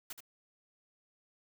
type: noise with echo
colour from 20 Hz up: white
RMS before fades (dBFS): -43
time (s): 0.1-0.13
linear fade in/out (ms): 5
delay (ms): 76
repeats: 1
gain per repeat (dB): -7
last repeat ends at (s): 0.206
effects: none